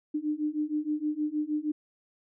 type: beating tone pair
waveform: sine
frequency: 298.5 / 304.9 Hz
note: D4 / D#4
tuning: +28 / -35 cents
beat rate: 6.4 Hz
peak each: -31 / -30 dBFS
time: 0.14-1.72 s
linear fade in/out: 10 ms
effects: none